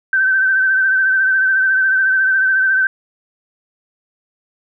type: tone with vibrato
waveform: sine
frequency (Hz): 1544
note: G6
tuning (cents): -27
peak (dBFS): -11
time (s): 0.13-2.87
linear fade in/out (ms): 2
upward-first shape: triangle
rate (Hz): 14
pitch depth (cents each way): 44
effects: none